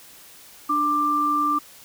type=tone pair together; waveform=sine; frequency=295 / 1183.2 Hz; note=D4 / D6; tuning=+8 / +13 cents; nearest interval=2 octaves; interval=2405 cents; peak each=-27 / -19 dBFS; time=0.69-1.59 s; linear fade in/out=10 ms; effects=white hiss -47 dBFS RMS until 1.84 s